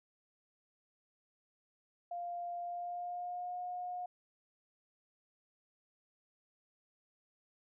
sine tone with pitch glide, 698.5 to 719 Hz, F5 to F#5, 0 to -50 cents, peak -38 dBFS, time 2.11-4.06 s, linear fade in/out 5 ms, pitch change +50 cents, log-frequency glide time 2.62-3.59 s, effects none

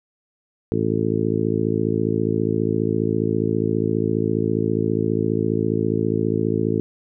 harmonic tone, 54.8 Hz, A1, 6 cents flat, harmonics 2 / 3 / 4 / 5 / 6 / 7 / 8, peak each -26 / -26 / -26 / -26 / -26 / -26 / -26 dBFS, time 0.72-6.8 s, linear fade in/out 0 ms, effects none

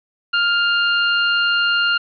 25% pulse tone, 1403 Hz, F6, 8 cents sharp, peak -11 dBFS, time 0.33-1.98 s, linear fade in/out 10 ms, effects resampled to 11025 Hz + 8-bit

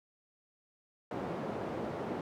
white band-pass noise, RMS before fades -38 dBFS, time 1.11-2.21 s, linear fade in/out 2 ms, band 140 to 560 Hz, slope 12 dB/octave, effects none

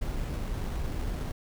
brown noise with sample-and-hold, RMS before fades -32 dBFS, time 0.01-1.32 s, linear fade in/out 10 ms, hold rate 4900 Hz, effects none

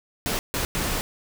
pink noise bursts at uneven times, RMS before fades -26 dBFS, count 3, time 0.26-0.39 / 0.54-0.65 / 0.75-1.01 s, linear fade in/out 0 ms, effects none

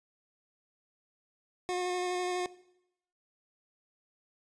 25% pulse tone with vibrato, 360.7 Hz, F#4, 44 cents flat, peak -27 dBFS, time 1.69-2.46 s, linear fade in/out 0 ms, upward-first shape square, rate 12 Hz, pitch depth 12 cents each way, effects noise-tail reverb RT60 0.8 s tail -19 dB re dry + resampled to 22050 Hz

